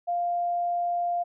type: tone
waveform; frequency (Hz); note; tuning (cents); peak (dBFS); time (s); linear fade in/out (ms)
sine; 698.5; F5; 0; -24; 0.07-1.24; 20
effects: none